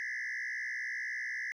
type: tone with frequency modulation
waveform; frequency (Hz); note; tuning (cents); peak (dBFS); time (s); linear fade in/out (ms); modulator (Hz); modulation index
sine; 1864.7; A#6; 0; -32; 0-1.52; 0; 61.9; 3.3
effects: tanh soft clip ceiling -34 dBFS